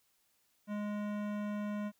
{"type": "tone with hard clipping", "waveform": "sine", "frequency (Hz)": 207.7, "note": "G#3", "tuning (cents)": 0, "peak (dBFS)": -37, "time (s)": [0.67, 1.92], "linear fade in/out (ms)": 50, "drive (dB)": 17, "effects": ["white hiss -74 dBFS RMS until 1.99 s"]}